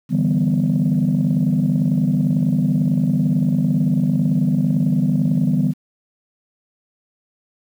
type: chord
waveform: sine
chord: E minor seventh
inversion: third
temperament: equal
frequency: 146.83 / 164.81 / 196 / 246.9 Hz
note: D3 / E3 / G3 / B3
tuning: 0 / 0 / 0 / 0 cents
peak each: -19 dBFS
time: 0.09-5.74 s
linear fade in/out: 50 ms
effects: tanh soft clip ceiling -9 dBFS + 8-bit